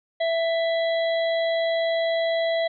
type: harmonic tone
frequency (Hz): 662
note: E5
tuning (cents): +7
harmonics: 1 / 3 / 5 / 6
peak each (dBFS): -21 / -31 / -35 / -37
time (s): 0.2-2.68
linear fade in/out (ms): 10
effects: none